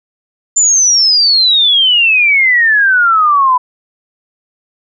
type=exponential sweep; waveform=sine; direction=down; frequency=7250 to 987.8 Hz; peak=-6 dBFS; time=0.56-3.58 s; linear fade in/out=10 ms; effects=none